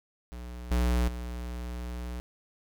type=tone with level steps; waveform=square; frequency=60.4 Hz; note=B1; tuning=38 cents flat; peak=-39 / -24 / -35 dBFS; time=0.32-2.2 s; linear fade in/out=0 ms; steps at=0.71 / 1.08 s; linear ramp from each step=2 ms; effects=none